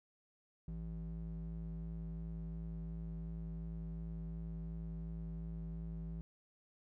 triangle ring-modulated tone, 109.6 Hz, A2, 6 cents flat, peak -36 dBFS, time 0.68-6.21 s, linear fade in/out 0 ms, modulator 55.5 Hz, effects none

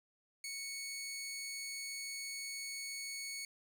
15% pulse tone, 2217 Hz, C#7, in tune, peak -35 dBFS, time 0.44-3.45 s, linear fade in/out 2 ms, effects none

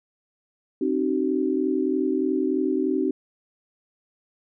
sine tone cluster, 265.4 / 308.6 / 379.5 Hz, C4 / D#4 / F#4, +25 / -14 / +44 cents, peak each -25 dBFS, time 0.81-3.11 s, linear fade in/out 5 ms, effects none

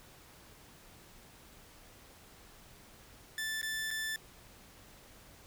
sawtooth tone with dropouts, 1760 Hz, A6, in tune, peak -31 dBFS, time 3.38-4.16 s, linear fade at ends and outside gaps 1 ms, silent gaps 3.615-3.629 / 3.906-3.911 s, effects pink hiss -57 dBFS RMS until 5.46 s

